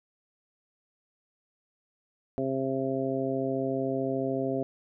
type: harmonic tone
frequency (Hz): 133.6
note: C3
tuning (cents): +36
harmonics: 1 / 2 / 3 / 4 / 5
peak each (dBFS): -37 / -31 / -32 / -34 / -34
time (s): 2.38-4.63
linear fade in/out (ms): 0
effects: none